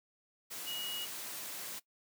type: tone in noise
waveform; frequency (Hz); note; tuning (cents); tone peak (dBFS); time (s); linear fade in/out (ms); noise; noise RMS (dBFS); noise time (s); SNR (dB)
sine; 2899; F#7; -36; -39; 0.66-1.06; 20; white; -43; 0.5-1.8; +1
effects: noise-tail reverb RT60 0.1 s tail -19 dB re dry + high-pass 150 Hz 12 dB/octave